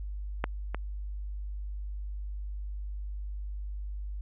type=clicks; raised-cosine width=0.5 ms; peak=-13 / -19 dBFS; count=2; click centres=0.441 / 0.746 s; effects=added 50 Hz sine -34 dBFS peak until 4.21 s + resampled to 8000 Hz